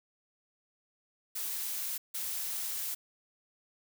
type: noise bursts at uneven times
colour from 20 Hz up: blue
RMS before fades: -36 dBFS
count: 2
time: 1.35-1.98 / 2.14-2.95 s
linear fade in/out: 10 ms
effects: none